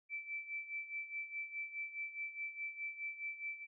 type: tone with tremolo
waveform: sine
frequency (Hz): 2325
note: D7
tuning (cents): -18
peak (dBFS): -38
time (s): 0.09-3.67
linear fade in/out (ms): 50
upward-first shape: sine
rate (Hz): 4.8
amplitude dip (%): 75
effects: none